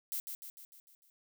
violet noise with echo, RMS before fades -37 dBFS, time 0.12-0.2 s, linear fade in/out 0 ms, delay 150 ms, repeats 6, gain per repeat -5 dB, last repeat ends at 1.1 s, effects none

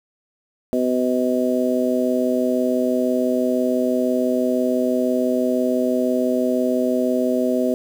harmonic tone, 126 Hz, B2, 35 cents sharp, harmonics 2 / 3 / 4 / 5, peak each -20 / -24 / -24 / -23 dBFS, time 0.73-7.74 s, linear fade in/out 0 ms, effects 7-bit

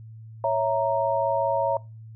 sine chord, A# diminished, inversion first, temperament equal, 554.4 / 659.3 / 932.3 Hz, C#5 / E5 / A#5, 0 / 0 / 0 cents, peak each -25 dBFS, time 0.44-1.77 s, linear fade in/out 2 ms, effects noise-tail reverb RT60 0.3 s tail -24 dB re dry + added 111 Hz sine -40 dBFS peak until 2.15 s

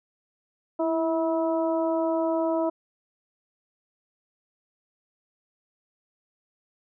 harmonic tone with a mistuned harmonic, 324.1 Hz, E4, 29 cents flat, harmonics 1 / 2 / 3 / 4, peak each -26 / -25 / -32 / -39 dBFS, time 0.79-2.7 s, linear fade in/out 10 ms, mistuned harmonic 1, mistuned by +30 cents, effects none

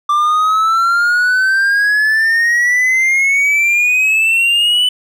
triangle exponential sweep, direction up, 1174.7 to 3001 Hz, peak -8 dBFS, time 0.09-4.89 s, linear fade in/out 5 ms, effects none

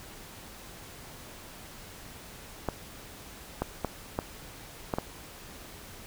clicks, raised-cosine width 1 ms, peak -14 dBFS, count 6, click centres 2.687 / 3.62 / 3.847 / 4.189 / 4.938 / 4.985 s, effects pink hiss -47 dBFS RMS until 6.06 s

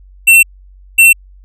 square tone bursts at uneven times, 2703 Hz, E7, 43 cents sharp, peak -3 dBFS, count 2, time 0.27-0.43 / 0.98-1.13 s, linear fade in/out 10 ms, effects added 47 Hz sine -37 dBFS peak until 1.44 s + resampled to 32000 Hz

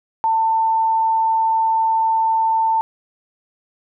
sine tone, 894 Hz, A5, 27 cents sharp, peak -14 dBFS, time 0.24-2.81 s, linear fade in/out 0 ms, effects none

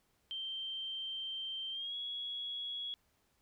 sine tone with pitch glide, 3136 to 3342 Hz, G7 to G#7, 0 to +10 cents, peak -38 dBFS, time 0.31-2.94 s, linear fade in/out 0 ms, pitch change +110 cents, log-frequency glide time 1.71-1.95 s, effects pink hiss -75 dBFS RMS until 3.41 s

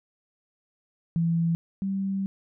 sine tone pair in turn, 167 / 194.39 Hz, E3 / G3, +23 / -14 cents, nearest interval minor third, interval 263 cents, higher second, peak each -21 / -25 dBFS, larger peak first, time 1.16-1.55 / 1.82-2.26 s, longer second, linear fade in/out 0 ms, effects none

